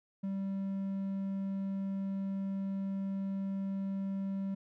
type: tone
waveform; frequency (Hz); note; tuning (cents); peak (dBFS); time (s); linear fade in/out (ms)
triangle; 194.7; G3; -12; -31; 0.23-4.55; 10
effects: none